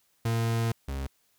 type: tone pair in turn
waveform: 40% pulse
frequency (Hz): 114.7 / 68.02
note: A#2 / C#2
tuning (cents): -28 / -32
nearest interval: major sixth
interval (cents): 904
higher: first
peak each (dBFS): -24 / -30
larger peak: first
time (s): 0.25-0.72 / 0.88-1.07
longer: first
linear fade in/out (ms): 5
effects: white hiss -69 dBFS RMS until 1.38 s